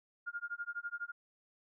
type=tone with tremolo; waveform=sine; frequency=1414 Hz; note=F6; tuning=21 cents sharp; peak=-35 dBFS; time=0.26-1.12 s; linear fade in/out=20 ms; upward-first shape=sine; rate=12 Hz; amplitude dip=100%; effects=none